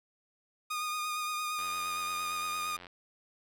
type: tone with vibrato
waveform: sawtooth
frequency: 1228 Hz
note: D#6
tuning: 23 cents flat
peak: -29 dBFS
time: 0.7-2.77 s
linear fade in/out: 10 ms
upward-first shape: triangle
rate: 8.7 Hz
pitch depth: 24 cents each way
type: click train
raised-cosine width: 0.3 ms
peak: -31 dBFS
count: 115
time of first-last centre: 1.59-2.868 s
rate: 89.2 Hz
effects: none